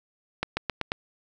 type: accelerating click train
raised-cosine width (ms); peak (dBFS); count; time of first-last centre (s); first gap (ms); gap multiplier
0.3; -10; 5; 0.43-0.919; 140; 0.91
effects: none